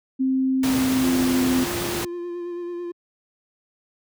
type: tone with pitch glide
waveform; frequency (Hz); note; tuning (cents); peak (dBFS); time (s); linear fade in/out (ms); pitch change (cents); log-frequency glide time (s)
sine; 262.9 to 257.9; C4 to C4; +8 to -25; -18; 0.19-1.65; 20; -33; 0.59-1.3
type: noise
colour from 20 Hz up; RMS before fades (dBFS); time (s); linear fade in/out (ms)
pink; -27; 0.63-2.05; 5
type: tone with vibrato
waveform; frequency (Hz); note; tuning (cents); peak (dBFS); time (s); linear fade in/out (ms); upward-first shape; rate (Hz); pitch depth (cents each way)
triangle; 348.8; F4; -2; -26; 1.03-2.92; 10; sine; 9.1; 21
effects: high-pass 80 Hz 12 dB/octave